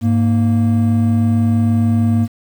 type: tone pair together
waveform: triangle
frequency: 103.2 / 232 Hz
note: G#2 / A#3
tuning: -10 / -8 cents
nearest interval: octave + major second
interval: 1402 cents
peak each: -12 dBFS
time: 0.01-2.28 s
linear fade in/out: 50 ms
effects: 7-bit